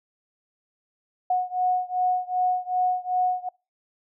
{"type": "beating tone pair", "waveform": "sine", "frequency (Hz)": [730, 732.6], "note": ["F#5", "F#5"], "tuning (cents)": [-24, -17], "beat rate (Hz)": 2.6, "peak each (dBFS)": [-24, -25], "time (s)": [1.3, 3.49], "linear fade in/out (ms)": 5, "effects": ["noise-tail reverb RT60 0.3 s tail -26 dB re dry"]}